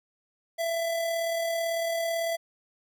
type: tone with amplitude modulation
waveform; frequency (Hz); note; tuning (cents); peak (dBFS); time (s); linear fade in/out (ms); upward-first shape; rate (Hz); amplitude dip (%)
square; 667; E5; +20; -26; 0.58-2.37; 20; sine; 38; 30
effects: none